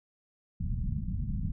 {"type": "low-pass noise", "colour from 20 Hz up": "pink", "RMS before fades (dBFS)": -32, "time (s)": [0.6, 1.52], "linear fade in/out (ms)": 5, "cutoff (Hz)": 210, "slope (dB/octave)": 48, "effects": []}